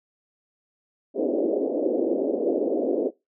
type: band-pass noise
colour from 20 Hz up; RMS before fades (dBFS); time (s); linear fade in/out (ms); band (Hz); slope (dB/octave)
pink; -24; 1.14-3.11; 50; 270 to 580; 48
effects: noise-tail reverb RT60 0.2 s tail -21 dB re dry